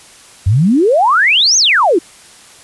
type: exponential two-way sweep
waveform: sine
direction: up then down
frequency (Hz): 87.31 to 6645 to 302.2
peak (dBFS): -7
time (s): 0.46-1.99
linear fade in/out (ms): 10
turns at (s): 1.57
effects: white hiss -40 dBFS RMS until 2.63 s + resampled to 24000 Hz